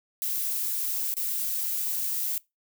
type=noise with dropouts; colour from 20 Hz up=violet; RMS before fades=-29 dBFS; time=0.22-2.38 s; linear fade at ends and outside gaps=0 ms; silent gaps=1.14-1.168 s; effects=noise-tail reverb RT60 0.2 s tail -22 dB re dry